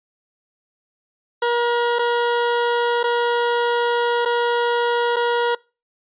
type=tone with dropouts; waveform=20% pulse; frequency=476.5 Hz; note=A#4; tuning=38 cents sharp; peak=-12 dBFS; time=1.42-5.55 s; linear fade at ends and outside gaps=5 ms; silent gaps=1.987-1.991 / 3.031-3.039 / 4.251-4.257 / 5.161-5.165 s; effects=noise-tail reverb RT60 0.3 s tail -24 dB re dry + resampled to 8000 Hz